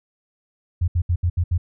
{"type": "tone bursts at uneven times", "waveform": "sine", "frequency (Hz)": 87.31, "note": "F2", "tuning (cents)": 0, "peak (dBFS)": -16, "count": 6, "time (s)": [[0.81, 0.88], [0.95, 1.02], [1.09, 1.16], [1.23, 1.3], [1.37, 1.44], [1.51, 1.58]], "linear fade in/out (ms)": 10, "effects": []}